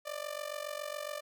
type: tone with amplitude modulation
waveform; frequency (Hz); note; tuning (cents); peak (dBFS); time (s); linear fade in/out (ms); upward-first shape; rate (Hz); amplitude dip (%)
sawtooth; 593; D5; +17; -30; 0.05-1.21; 20; sine; 47.2; 85
effects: none